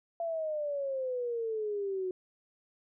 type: exponential sweep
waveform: sine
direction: down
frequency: 681 to 365.4 Hz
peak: -31 dBFS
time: 0.2-2.11 s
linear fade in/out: 2 ms
effects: none